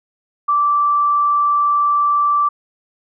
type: tone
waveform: sine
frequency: 1167 Hz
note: D6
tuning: 11 cents flat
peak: -12 dBFS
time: 0.48-2.49 s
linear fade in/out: 10 ms
effects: none